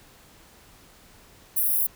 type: high-pass noise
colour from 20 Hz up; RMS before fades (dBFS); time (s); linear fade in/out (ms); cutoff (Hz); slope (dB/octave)
white; -23; 1.56-1.87; 10; 10000; 96
effects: pink hiss -53 dBFS RMS until 1.95 s